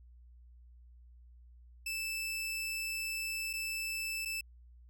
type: tone with dropouts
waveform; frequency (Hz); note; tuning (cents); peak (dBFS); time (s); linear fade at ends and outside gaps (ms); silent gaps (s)
sawtooth; 2637; E7; 0; -32; 1.86-4.41; 5; 3.531-3.535 / 4.251-4.256
effects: added 60 Hz sine -54 dBFS peak until 4.89 s